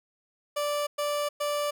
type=tone bursts; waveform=30% pulse; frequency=585 Hz; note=D5; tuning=7 cents flat; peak=-24 dBFS; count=3; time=0.56-1.71 s; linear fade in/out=10 ms; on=310 ms; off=110 ms; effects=none